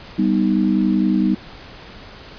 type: chord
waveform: sine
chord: G augmented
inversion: none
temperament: equal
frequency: 196 / 246.9 / 311.1 Hz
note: G3 / B3 / D#4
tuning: 0 / 0 / 0 cents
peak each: -17 / -20 / -19 dBFS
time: 0.18-1.35 s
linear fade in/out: 10 ms
effects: pink hiss -39 dBFS RMS until 2.38 s + resampled to 11025 Hz